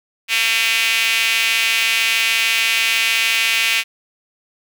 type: tone with high-pass filter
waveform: sawtooth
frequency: 226.3 Hz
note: A3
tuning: 49 cents sharp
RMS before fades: -17 dBFS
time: 0.28-3.84 s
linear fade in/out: 50 ms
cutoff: 2500 Hz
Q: 3.5
effects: none